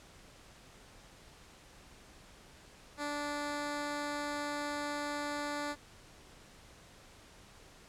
10% pulse tone, 291.9 Hz, D4, 10 cents flat, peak -27 dBFS, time 2.97-5.76 s, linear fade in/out 50 ms, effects pink hiss -57 dBFS RMS until 7.88 s + low-pass 9000 Hz 12 dB/octave

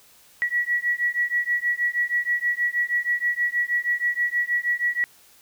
sine beating tone pair, 1929 / 1935.3 Hz, B6 / B6, -41 / -36 cents, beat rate 6.3 Hz, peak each -24 dBFS, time 0.42-5.04 s, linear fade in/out 0 ms, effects white hiss -54 dBFS RMS until 5.41 s

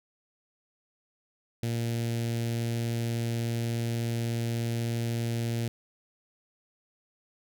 sawtooth tone with notch filter, 116.54 Hz, A#2, in tune, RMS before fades -30 dBFS, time 1.63-5.68 s, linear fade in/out 0 ms, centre 1100 Hz, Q 0.66, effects none

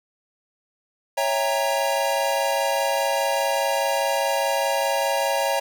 square chord, C# diminished seventh, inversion none, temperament equal with one note detuned, 554.4 / 659.3 / 801.4 / 932.3 Hz, C#5 / E5 / G5 / Bb5, 0 / 0 / +38 / 0 cents, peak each -25 / -28 / -28 / -27 dBFS, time 1.17-5.6 s, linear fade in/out 10 ms, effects none

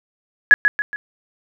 sine tone with echo, 1683 Hz, G#6, 23 cents sharp, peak -3 dBFS, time 0.51-0.54 s, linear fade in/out 0 ms, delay 140 ms, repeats 3, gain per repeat -7 dB, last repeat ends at 0.96 s, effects none

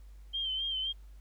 sine tone with vibrato, 3136 Hz, G7, in tune, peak -31 dBFS, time 0.33-0.93 s, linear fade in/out 20 ms, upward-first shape sine, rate 3.8 Hz, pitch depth 51 cents each way, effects added 50 Hz sine -48 dBFS peak until 1.2 s + pink hiss -69 dBFS RMS until 1.2 s

